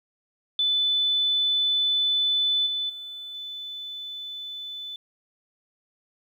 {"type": "tone with level steps", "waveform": "sine", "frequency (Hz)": 3500, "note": "A7", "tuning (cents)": -10, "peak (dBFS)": [-20, -25, -35, -33], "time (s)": [0.59, 4.96], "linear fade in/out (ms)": 2, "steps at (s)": [2.66, 2.89, 3.34], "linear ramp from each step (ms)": 10, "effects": ["10-bit"]}